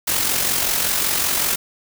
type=noise with amplitude modulation; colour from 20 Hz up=white; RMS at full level=-18 dBFS; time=0.07-1.56 s; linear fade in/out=10 ms; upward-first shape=sine; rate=45.3 Hz; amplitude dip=45%; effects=none